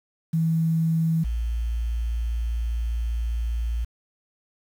sine tone pair in turn, 162.7 / 57.52 Hz, E3 / A#1, -22 / -22 cents, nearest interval octave + tritone, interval 1800 cents, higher first, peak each -19 / -23 dBFS, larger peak first, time 0.33-1.24 / 1.24-3.85 s, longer second, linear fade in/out 10 ms, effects 8-bit

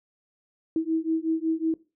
sine beating tone pair, 320.2 / 325.6 Hz, D#4 / E4, +50 / -21 cents, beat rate 5.4 Hz, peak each -26 dBFS, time 0.76-1.74 s, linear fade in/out 2 ms, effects noise-tail reverb RT60 0.3 s tail -19 dB re dry

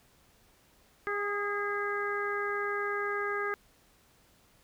harmonic tone with a mistuned harmonic, 407.6 Hz, G#4, 32 cents flat, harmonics 1 / 2 / 3 / 4 / 5, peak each -34 / -43 / -35 / -35 / -40 dBFS, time 1.07-3.54 s, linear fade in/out 0 ms, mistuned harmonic 3, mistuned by +23 cents, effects pink hiss -64 dBFS RMS until 4.63 s

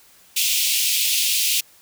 pink high-pass noise, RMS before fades -20 dBFS, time 0.36-1.61 s, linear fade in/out 10 ms, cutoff 2500 Hz, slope 48 dB/octave, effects white hiss -52 dBFS RMS until 1.81 s

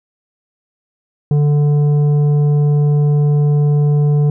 sine tone with tanh clipping, 146.83 Hz, D3, in tune, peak -11 dBFS, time 1.31-4.3 s, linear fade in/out 2 ms, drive 8 dB, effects none

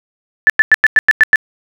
sine tone bursts, 1750 Hz, A6, 10 cents flat, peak -3 dBFS, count 8, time 0.47-1.358 s, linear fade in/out 0 ms, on 27 ms, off 96 ms, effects none

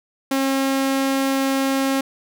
sawtooth tone, 270.1 Hz, C#4, 45 cents flat, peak -14 dBFS, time 0.31-2.01 s, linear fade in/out 5 ms, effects none

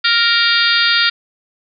harmonic tone with a mistuned harmonic, 466.2 Hz, A#4, in tune, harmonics 3 / 4 / 5 / 6 / 7 / 8 / 9 / 10, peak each -16 / -19 / -22 / -22 / -22 / -18 / -22 / -18 dBFS, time 0.04-1.1 s, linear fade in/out 10 ms, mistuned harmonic 8, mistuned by -25 cents, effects none

